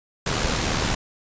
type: noise with amplitude modulation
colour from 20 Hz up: pink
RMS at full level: -21 dBFS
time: 0.26-0.95 s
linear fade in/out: 5 ms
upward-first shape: sine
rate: 76.7 Hz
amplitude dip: 50%
effects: resampled to 16000 Hz